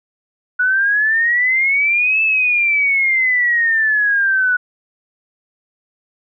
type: exponential two-way sweep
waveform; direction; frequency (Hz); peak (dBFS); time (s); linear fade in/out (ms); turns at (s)
sine; up then down; 1468 to 2637 to 1468; -12; 0.59-4.57; 10; 2.22
effects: none